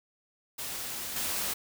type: noise with level steps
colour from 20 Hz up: white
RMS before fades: -37 / -32 dBFS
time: 0.58-1.54 s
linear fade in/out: 10 ms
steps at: 1.16 s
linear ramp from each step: 2 ms
effects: none